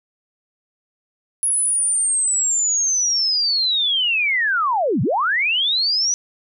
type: linear two-way sweep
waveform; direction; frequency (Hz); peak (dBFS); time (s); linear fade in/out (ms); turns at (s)
sine; down then up; 10530 to 103 to 5970; -16; 1.43-6.14; 0; 5.02
effects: none